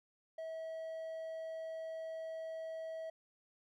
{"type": "tone", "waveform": "triangle", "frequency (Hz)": 646, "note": "E5", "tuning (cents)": -35, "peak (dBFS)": -39, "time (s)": [0.38, 3.1], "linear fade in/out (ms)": 5, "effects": []}